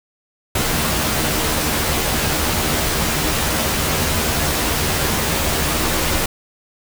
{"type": "noise with comb filter", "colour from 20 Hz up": "pink", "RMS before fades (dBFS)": -19, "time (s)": [0.55, 6.26], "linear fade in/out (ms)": 5, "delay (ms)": 13, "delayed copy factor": 0.6, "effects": []}